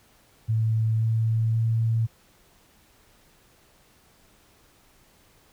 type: tone with pitch steps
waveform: sine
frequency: 111.2 / 112.3 / 113.41 Hz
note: A2 / A2 / A#2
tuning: +19 / +36 / -47 cents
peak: -20 dBFS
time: 0.48-2.07 s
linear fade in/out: 20 ms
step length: 530 ms
effects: pink hiss -59 dBFS RMS until 5.52 s